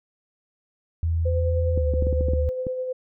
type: tone with pitch glide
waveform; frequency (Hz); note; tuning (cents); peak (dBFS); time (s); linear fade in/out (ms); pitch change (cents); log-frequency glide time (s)
sine; 82.41 to 74.7; E2 to D2; 0 to +30; -20; 1.03-2.49; 0; -170; 1.74-1.85
type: tone with tremolo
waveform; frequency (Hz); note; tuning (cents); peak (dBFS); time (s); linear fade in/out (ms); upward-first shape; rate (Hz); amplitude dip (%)
sine; 511; C5; -41; -24; 1.25-2.93; 10; sine; 9.8; 35
type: clicks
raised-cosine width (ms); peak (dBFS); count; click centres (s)
3; -16; 9; 1.776 / 1.938 / 2.024 / 2.069 / 2.128 / 2.209 / 2.285 / 2.335 / 2.668
effects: none